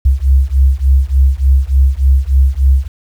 sine beating tone pair, 65.41 / 68.81 Hz, C2 / C#2, 0 / -12 cents, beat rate 3.4 Hz, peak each -10 dBFS, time 0.05-2.88 s, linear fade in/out 10 ms, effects 7-bit

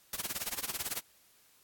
white noise with tremolo, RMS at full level -34 dBFS, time 0.13-1.01 s, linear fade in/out 2 ms, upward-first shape sine, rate 18 Hz, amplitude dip 95%, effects white hiss -64 dBFS RMS until 1.63 s + AAC 64 kbps

